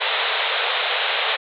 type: band-pass noise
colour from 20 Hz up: white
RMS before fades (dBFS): -22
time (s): 0-1.37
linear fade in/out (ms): 20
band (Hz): 420 to 3900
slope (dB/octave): 96
effects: none